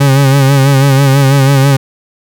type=tone with vibrato; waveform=40% pulse; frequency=137.2 Hz; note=C#3; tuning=17 cents flat; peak=-4 dBFS; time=0-1.77 s; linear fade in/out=10 ms; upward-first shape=sine; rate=6.1 Hz; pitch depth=54 cents each way; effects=none